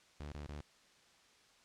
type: tone bursts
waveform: sawtooth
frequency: 73.6 Hz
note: D2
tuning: 4 cents sharp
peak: -40 dBFS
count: 3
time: 0.2-0.608 s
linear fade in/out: 0 ms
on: 120 ms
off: 24 ms
effects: white hiss -66 dBFS RMS until 1.64 s + low-pass 6000 Hz 12 dB/octave